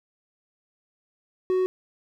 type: tone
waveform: triangle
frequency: 370.8 Hz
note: F#4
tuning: 4 cents sharp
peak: -18 dBFS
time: 1.5-1.66 s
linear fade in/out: 0 ms
effects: none